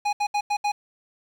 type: tone bursts at uneven times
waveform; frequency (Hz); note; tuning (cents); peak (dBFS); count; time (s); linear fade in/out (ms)
square; 826; G#5; -10; -22; 5; 0.05-0.13 / 0.2-0.27 / 0.34-0.41 / 0.5-0.57 / 0.64-0.72; 10
effects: low-pass 6000 Hz 12 dB/octave + 8-bit